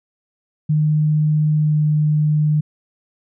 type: tone with pitch glide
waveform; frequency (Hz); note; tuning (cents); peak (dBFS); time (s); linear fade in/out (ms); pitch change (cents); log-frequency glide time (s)
sine; 152.6 to 151.55; D#3 to D#3; -33 to -45; -13; 0.69-2.61; 10; -12; 1.58-1.77
effects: none